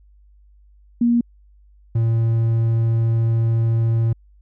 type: tone pair in turn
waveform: sine / triangle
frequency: 237.2 / 114.23 Hz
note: A#3 / A#2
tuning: +30 / -35 cents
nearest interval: octave + minor second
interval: 1265 cents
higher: first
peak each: -13 dBFS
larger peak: neither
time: 1.01-1.21 / 1.95-4.13 s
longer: second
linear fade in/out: 5 ms
effects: added 50 Hz sine -48 dBFS peak until 4.41 s